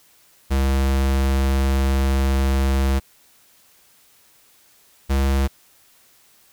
square tone pair in turn, 67.3 / 67.85 Hz, C2 / C#2, +49 / -36 cents, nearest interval unison, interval 15 cents, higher second, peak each -17 dBFS, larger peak neither, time 0.5-3 / 5.09-5.48 s, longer first, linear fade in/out 20 ms, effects white hiss -55 dBFS RMS until 6.52 s

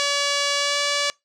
5% pulse tone with pitch glide, 570 to 575.3 Hz, C#5 to D5, +48 to -36 cents, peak -8 dBFS, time 0-1.1 s, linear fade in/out 0 ms, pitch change +16 cents, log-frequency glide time 0.56-0.78 s, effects noise-tail reverb RT60 0.2 s tail -25 dB re dry + low-pass 7000 Hz 12 dB/octave

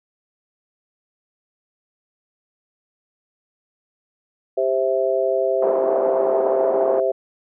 harmonic tone, 131.7 Hz, C3, 12 cents sharp, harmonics 3 / 4 / 5, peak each -22 / -21 / -21 dBFS, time 4.57-7.12 s, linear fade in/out 10 ms
pink band-pass noise, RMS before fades -25 dBFS, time 5.62-7 s, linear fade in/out 2 ms, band 360 to 890 Hz, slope 24 dB/octave
effects none

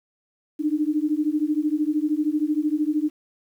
sine beating tone pair, 296.5 / 309.5 Hz, D4 / D#4, +17 / -9 cents, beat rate 13 Hz, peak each -23 dBFS, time 0.59-3.1 s, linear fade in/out 20 ms, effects 9-bit

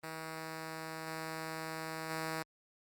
5% pulse tone with level steps, 160 Hz, D#3, 49 cents sharp, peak -30 / -28 / -25 dBFS, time 0.03-2.43 s, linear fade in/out 10 ms, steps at 1.06 / 2.09 s, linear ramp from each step 20 ms, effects Opus 32 kbps

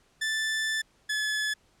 sawtooth tone pair in turn, 1760 / 1716.8 Hz, A6 / A6, 0 / -43 cents, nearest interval unison, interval 43 cents, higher first, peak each -23 dBFS, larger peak neither, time 0.21-0.82 / 1.09-1.54 s, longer first, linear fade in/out 10 ms, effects pink hiss -65 dBFS RMS until 1.8 s + low-pass 9000 Hz 12 dB/octave

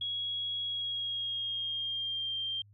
sine tone with pitch glide, 3322 to 3174 Hz, G#7 to G7, 0 to +21 cents, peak -32 dBFS, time 0.01-2.62 s, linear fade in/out 5 ms, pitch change -79 cents, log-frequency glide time 0.63-2.37 s, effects added 102 Hz sine -56 dBFS peak until 2.73 s

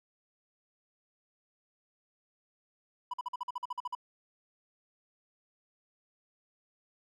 triangle tone bursts, 987.8 Hz, B5, in tune, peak -31 dBFS, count 12, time 3.11-3.951 s, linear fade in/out 5 ms, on 27 ms, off 47 ms, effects none

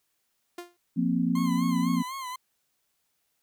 sawtooth tone with exponential decay, 350 Hz, F4, 4 cents sharp, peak -30 dBFS, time 0.58-0.77 s, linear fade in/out 5 ms, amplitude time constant 41 ms
sine chord, F suspended fourth, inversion none, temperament equal, 174.61 / 233.1 / 261.6 Hz, F3 / Bb3 / C4, 0 / 0 / 0 cents, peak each -27 dBFS, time 0.96-2.03 s, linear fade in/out 20 ms
40% pulse tone with vibrato, 1042 Hz, C6, 7 cents flat, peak -33 dBFS, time 1.35-2.36 s, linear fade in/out 5 ms, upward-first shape sine, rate 4 Hz, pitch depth 82 cents each way
effects white hiss -75 dBFS RMS until 3.42 s

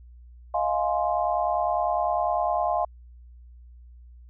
sine chord, F minor seventh, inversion third, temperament just, 628.6 / 698.5 / 838.1 / 1047.7 Hz, Eb5 / F5 / Ab5 / C6, +18 / 0 / +16 / +2 cents, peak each -28 / -25 / -29 / -30 dBFS, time 0.54-2.85 s, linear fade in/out 5 ms, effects added 60 Hz sine -45 dBFS peak until 4.29 s

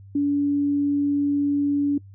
sine tone, 286.1 Hz, D4, 45 cents flat, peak -18 dBFS, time 0.15-1.98 s, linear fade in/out 5 ms, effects noise-tail reverb RT60 0.1 s tail -22 dB re dry + added 98 Hz sine -42 dBFS peak until 2.14 s

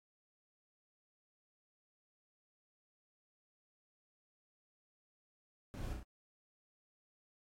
brown noise with echo, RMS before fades -44 dBFS, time 5.74-5.93 s, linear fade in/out 0 ms, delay 33 ms, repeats 3, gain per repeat -3 dB, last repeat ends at 6.029 s, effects AAC 48 kbps

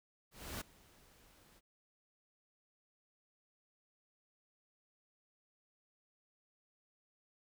pink noise with ADSR envelope, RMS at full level -42 dBFS, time 0.31-1.61 s, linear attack 300 ms, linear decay 9 ms, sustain -23 dB, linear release 33 ms, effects none

